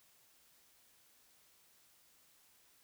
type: silence
effects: white hiss -68 dBFS RMS until 2.83 s